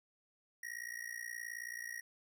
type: tone with amplitude modulation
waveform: square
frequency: 1889 Hz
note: A#6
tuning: 22 cents sharp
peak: -39 dBFS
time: 0.63-2.01 s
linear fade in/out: 5 ms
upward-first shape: sine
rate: 58.8 Hz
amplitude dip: 95%
effects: none